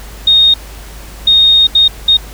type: tone bursts at uneven times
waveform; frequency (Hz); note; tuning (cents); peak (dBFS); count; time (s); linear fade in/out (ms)
sine; 3708; A#7; -10; -4; 4; 0.27-0.54 / 1.27-1.67 / 1.75-1.88 / 2.08-2.17; 5
effects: added 51 Hz sine -29 dBFS peak until 2.33 s + pink hiss -34 dBFS RMS until 2.33 s